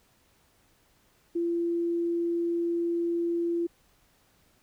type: tone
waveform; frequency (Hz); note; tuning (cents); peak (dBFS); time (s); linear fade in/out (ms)
sine; 340.8; F4; -42; -25; 1.35-3.67; 10
effects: pink hiss -65 dBFS RMS until 4.62 s